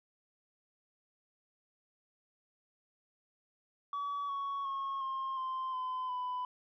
sine tone with pitch steps, 1139 / 1114.3 / 1090.1 / 1066.4 / 1043.3 / 1020.6 / 998.5 Hz, C#6 / C#6 / C#6 / C6 / C6 / C6 / B5, +47 / +9 / -29 / +33 / -5 / -43 / +19 cents, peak -32 dBFS, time 3.93-6.45 s, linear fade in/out 2 ms, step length 360 ms, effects tanh soft clip ceiling -33 dBFS

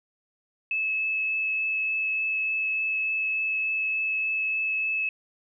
sine tone with vibrato, 2600 Hz, E7, 24 cents flat, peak -24 dBFS, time 0.71-5.09 s, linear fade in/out 2 ms, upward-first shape triangle, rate 3.4 Hz, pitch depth 8 cents each way, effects none

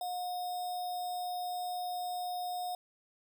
sine tone with sample-and-hold, 719 Hz, F#5, 50 cents flat, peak -34 dBFS, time 0.01-2.75 s, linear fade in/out 2 ms, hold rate 4410 Hz, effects none

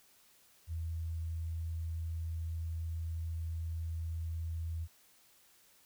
sine tone, 82 Hz, E2, 9 cents flat, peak -35 dBFS, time 0.67-4.88 s, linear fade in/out 50 ms, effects white hiss -65 dBFS RMS until 5.85 s

